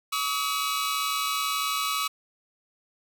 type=tone cluster; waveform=sawtooth; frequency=1137 / 1275 / 2884 / 3877 / 4021 Hz; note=C#6 / D#6 / F#7 / B7 / B7; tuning=+44 / +42 / -45 / -33 / +30 cents; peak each=-26 / -26 / -33 / -34 / -33 dBFS; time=0.12-2.08 s; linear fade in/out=10 ms; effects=none